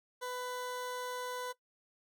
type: tone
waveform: 20% pulse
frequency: 498.4 Hz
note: B4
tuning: 16 cents sharp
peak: -33 dBFS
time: 0.21-1.53 s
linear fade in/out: 20 ms
effects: noise-tail reverb RT60 0.1 s tail -17 dB re dry